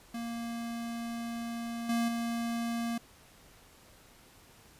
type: tone with level steps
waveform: square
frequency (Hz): 233.1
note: A#3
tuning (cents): 0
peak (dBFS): -36 / -28 / -32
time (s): 0.14-2.98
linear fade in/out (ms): 5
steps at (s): 1.89 / 2.08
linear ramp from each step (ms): 5
effects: pink hiss -58 dBFS RMS until 4.79 s + resampled to 32000 Hz